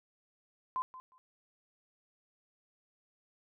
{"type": "tone with echo", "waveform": "sine", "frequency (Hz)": 1028, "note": "C6", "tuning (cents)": -31, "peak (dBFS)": -31, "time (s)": [0.76, 0.82], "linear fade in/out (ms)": 0, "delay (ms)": 180, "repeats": 2, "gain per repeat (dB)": -15, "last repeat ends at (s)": 1.18, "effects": []}